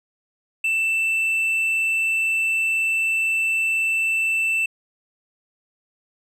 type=tone; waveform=triangle; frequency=2661 Hz; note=E7; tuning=16 cents sharp; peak=-17 dBFS; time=0.64-4.66 s; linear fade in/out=5 ms; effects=resampled to 32000 Hz